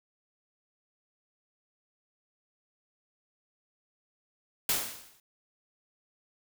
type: noise with exponential decay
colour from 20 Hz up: white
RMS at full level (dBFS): -25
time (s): 4.69-5.2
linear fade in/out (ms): 2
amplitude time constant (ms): 110
effects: none